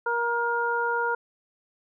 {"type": "harmonic tone", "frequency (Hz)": 472, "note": "A#4", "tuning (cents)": 22, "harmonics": [1, 2, 3], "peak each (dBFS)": [-29, -27, -27], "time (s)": [0.06, 1.15], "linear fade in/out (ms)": 5, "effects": []}